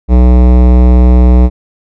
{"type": "tone with hard clipping", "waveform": "sine", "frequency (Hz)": 61.74, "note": "B1", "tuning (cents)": 0, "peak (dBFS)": -4, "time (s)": [0.08, 1.5], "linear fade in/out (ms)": 50, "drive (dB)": 18, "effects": []}